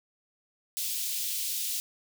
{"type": "high-pass noise", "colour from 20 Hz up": "white", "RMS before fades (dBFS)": -32, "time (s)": [0.77, 1.8], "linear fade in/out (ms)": 0, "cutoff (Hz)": 2900, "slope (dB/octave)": 24, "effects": []}